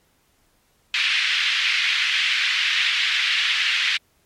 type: band-pass noise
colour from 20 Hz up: white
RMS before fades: -21 dBFS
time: 0.94-3.97 s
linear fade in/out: 2 ms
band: 1800 to 3400 Hz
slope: 24 dB/octave
effects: pink hiss -63 dBFS RMS until 4.25 s + MP3 64 kbps